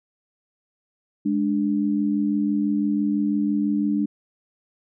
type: tone pair together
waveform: sine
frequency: 207.7 / 293.7 Hz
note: G#3 / D4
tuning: 0 / 0 cents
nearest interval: tritone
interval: 600 cents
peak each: -22 dBFS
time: 1.25-4.06 s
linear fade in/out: 10 ms
effects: none